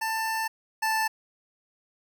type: tone pair in turn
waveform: 25% pulse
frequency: 889 / 880.8 Hz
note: A5 / A5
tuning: +18 / +2 cents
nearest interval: unison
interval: 16 cents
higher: first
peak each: -23 / -20 dBFS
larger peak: second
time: 0.01-0.48 / 0.82-1.08 s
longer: first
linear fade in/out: 10 ms
effects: none